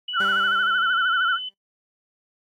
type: tone with pitch glide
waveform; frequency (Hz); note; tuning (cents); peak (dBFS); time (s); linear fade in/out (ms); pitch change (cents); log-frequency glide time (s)
sine; 2953 to 3020; F#7 to F#7; -4 to +35; -27; 0.08-1.49; 5; +39; 0.38-0.55
type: tone with vibrato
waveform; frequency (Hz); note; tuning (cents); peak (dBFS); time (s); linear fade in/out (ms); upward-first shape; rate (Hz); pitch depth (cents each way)
sine; 1424; F6; +33; -18; 0.13-1.39; 50; sine; 13; 110
type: tone with exponential decay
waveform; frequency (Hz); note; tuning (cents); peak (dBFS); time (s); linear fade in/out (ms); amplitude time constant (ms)
15% pulse; 196.4; G3; +4; -25; 0.2-1.54; 2; 290
effects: noise-tail reverb RT60 0.1 s tail -17 dB re dry + AAC 64 kbps